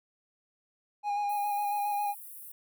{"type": "tone with vibrato", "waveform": "triangle", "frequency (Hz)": 820, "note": "G#5", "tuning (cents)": -22, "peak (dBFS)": -26, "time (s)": [1.03, 2.15], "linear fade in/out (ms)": 50, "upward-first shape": "square", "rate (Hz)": 7.3, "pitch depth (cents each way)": 17}
{"type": "high-pass noise", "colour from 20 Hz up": "white", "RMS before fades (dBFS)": -46, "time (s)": [1.29, 2.52], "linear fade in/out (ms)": 5, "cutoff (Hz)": 9600, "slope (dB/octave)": 48}
{"effects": []}